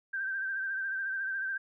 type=tone with vibrato; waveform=sine; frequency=1568 Hz; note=G6; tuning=in tune; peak=-31 dBFS; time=0.13-1.58 s; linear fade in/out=10 ms; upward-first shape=sine; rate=14 Hz; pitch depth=43 cents each way; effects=none